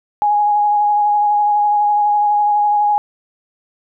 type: tone with vibrato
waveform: sine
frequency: 830.6 Hz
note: G#5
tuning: in tune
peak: -11 dBFS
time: 0.22-2.98 s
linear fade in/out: 0 ms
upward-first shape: sine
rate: 12 Hz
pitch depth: 16 cents each way
effects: none